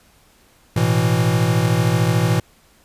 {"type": "chord", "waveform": "square", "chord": "A suspended second", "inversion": "none", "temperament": "equal", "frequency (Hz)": [110, 123.47, 164.81], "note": ["A2", "B2", "E3"], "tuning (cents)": [0, 0, 0], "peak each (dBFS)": -20, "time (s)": [0.76, 2.4], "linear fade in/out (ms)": 5, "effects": ["pink hiss -54 dBFS RMS until 2.84 s", "resampled to 32000 Hz"]}